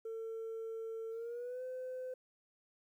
sine tone with pitch glide, 450 to 511 Hz, A4 to C5, +39 to -41 cents, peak -38 dBFS, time 0.05-2.14 s, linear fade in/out 5 ms, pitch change +220 cents, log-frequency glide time 1.11-1.63 s, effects tanh soft clip ceiling -38 dBFS + 12-bit

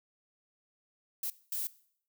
violet noise bursts at uneven times, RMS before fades -35 dBFS, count 2, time 1.23-1.3 / 1.52-1.67 s, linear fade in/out 2 ms, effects noise-tail reverb RT60 0.6 s tail -19 dB re dry

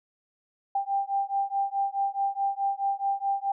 sine beating tone pair, 789 / 793.7 Hz, G5 / G5, +11 / +21 cents, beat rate 4.7 Hz, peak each -28 dBFS, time 0.75-3.52 s, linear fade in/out 5 ms, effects none

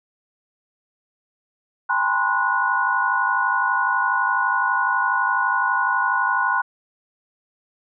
sine tone cluster, 805 / 905 / 1010 / 1062 / 1462 Hz, G5 / A5 / B5 / C6 / F#6, +46 / +48 / +39 / +25 / -21 cents, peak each -28 / -27 / -23 / -25 / -21 dBFS, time 1.89-6.62 s, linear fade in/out 10 ms, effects none

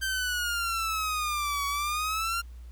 sawtooth exponential two-way sweep, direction down then up, 1568 to 1124 to 1396 Hz, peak -24 dBFS, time 0.01-2.42 s, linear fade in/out 20 ms, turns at 1.66 s, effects added 60 Hz sine -41 dBFS peak until 2.71 s + pink hiss -63 dBFS RMS until 2.71 s

